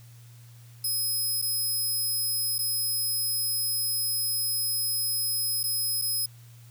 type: tone with dropouts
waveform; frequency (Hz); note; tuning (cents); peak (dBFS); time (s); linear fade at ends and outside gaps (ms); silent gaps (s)
5% pulse; 5100; D#8; +42; -20; 0.84-6.26; 5; 1.417-1.423 / 2.583-2.589 / 5.632-5.638 / 6.016-6.02
effects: added 118 Hz sine -47 dBFS peak until 6.7 s + white hiss -58 dBFS RMS until 6.7 s